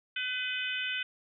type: harmonic tone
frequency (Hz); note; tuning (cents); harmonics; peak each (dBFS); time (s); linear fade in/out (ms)
504; B4; +35; 3 / 4 / 5 / 6 / 7; -36 / -41 / -36 / -36 / -42; 0.16-1.03; 5
effects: none